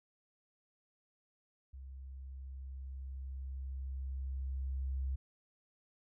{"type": "tone with level ramp", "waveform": "sine", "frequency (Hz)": 66.4, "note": "C2", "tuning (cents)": 26, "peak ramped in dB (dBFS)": [-46, -33], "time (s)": [1.73, 5.16], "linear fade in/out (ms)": 10, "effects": []}